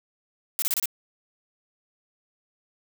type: noise bursts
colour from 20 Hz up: blue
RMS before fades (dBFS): -25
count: 5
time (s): 0.59-0.857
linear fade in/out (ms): 0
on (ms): 31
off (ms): 28
effects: none